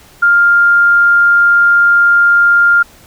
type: tone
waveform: sine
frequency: 1401 Hz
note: F6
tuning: 5 cents sharp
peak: -5 dBFS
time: 0.22-2.83 s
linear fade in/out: 10 ms
effects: pink hiss -42 dBFS RMS until 3.06 s